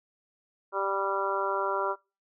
harmonic tone, 196 Hz, G3, in tune, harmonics 2 / 3 / 4 / 5 / 6 / 7, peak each -33 / -33 / -38 / -32 / -35 / -33 dBFS, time 0.72-1.96 s, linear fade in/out 50 ms, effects noise-tail reverb RT60 0.3 s tail -24 dB re dry

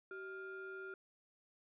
triangle ring-modulated tone, 511 Hz, C5, 41 cents flat, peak -40 dBFS, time 0.11-0.94 s, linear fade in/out 2 ms, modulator 893 Hz, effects resampled to 8000 Hz

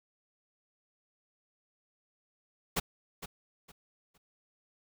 pink noise with echo, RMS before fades -30 dBFS, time 2.76-2.8 s, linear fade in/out 10 ms, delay 460 ms, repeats 3, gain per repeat -12 dB, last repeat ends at 4.18 s, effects none

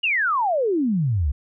sine exponential sweep, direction down, 2929 to 63.5 Hz, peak -18 dBFS, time 0.03-1.32 s, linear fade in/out 10 ms, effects none

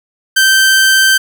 sawtooth tone, 1556 Hz, G6, 13 cents flat, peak -3 dBFS, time 0.36-1.18 s, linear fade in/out 10 ms, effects none

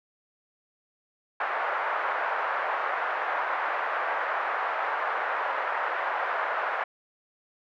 white band-pass noise, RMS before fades -29 dBFS, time 1.4-6.84 s, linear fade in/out 5 ms, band 580 to 1600 Hz, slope 24 dB/octave, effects none

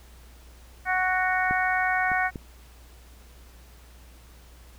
harmonic tone, 370 Hz, F#4, in tune, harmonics 2 / 3 / 4 / 5 / 6, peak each -26 / -33 / -27 / -28 / -31 dBFS, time 0.85-2.31 s, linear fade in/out 50 ms
clicks, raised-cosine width 3 ms, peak -19 / -24 / -21 dBFS, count 3, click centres 1.51 / 2.117 / 2.358 s
effects added 60 Hz sine -48 dBFS peak until 4.78 s + pink hiss -55 dBFS RMS until 4.78 s

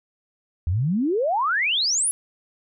sine exponential sweep, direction up, 77.9 to 11080 Hz, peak -19 dBFS, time 0.67-2.11 s, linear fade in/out 0 ms, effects none

